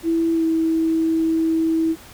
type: tone with pitch glide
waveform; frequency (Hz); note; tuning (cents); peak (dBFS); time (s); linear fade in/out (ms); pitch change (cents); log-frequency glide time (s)
sine; 330 to 324.1; E4 to E4; +2 to -29; -16; 0.03-1.96; 50; -31; 0.33-0.45
effects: pink hiss -43 dBFS RMS until 2.13 s